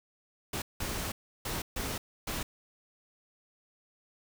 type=noise bursts at uneven times; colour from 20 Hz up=pink; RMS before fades=-35 dBFS; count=5; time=0.53-0.62 / 0.8-1.12 / 1.45-1.62 / 1.76-1.98 / 2.27-2.43 s; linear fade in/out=5 ms; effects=none

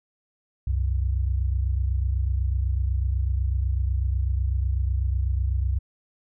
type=tone pair together; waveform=sine; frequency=65.06 / 93.1 Hz; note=C2 / F#2; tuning=-9 / +11 cents; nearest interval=tritone; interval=620 cents; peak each=-22 / -27 dBFS; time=0.67-5.79 s; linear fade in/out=5 ms; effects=none

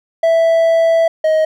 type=tone pair in turn; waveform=triangle; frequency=659.3 / 628.6 Hz; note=E5 / D#5; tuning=0 / +18 cents; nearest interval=minor second; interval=82 cents; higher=first; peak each=-7 / -8 dBFS; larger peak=first; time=0.23-1.08 / 1.24-1.45 s; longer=first; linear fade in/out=5 ms; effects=none

